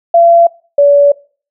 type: tone pair in turn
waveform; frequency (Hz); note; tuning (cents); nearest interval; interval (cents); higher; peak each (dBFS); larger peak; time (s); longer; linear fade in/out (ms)
sine; 680 / 571.8; F5 / D5; -46 / -46; minor third; 300; first; -3; neither; 0.14-0.47 / 0.78-1.12; second; 5
effects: noise-tail reverb RT60 0.4 s tail -23 dB re dry